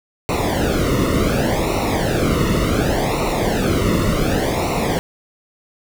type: noise with flanger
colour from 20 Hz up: brown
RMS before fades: -18 dBFS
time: 0.29-4.99 s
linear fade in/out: 0 ms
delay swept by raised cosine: 0.61 to 1.27 ms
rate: 0.68 Hz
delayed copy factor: -0.9
effects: none